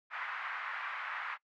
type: band-pass noise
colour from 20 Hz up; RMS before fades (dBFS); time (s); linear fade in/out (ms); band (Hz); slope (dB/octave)
white; -40; 0.1-1.38; 50; 1000 to 1900; 24
effects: noise-tail reverb RT60 0.1 s tail -21 dB re dry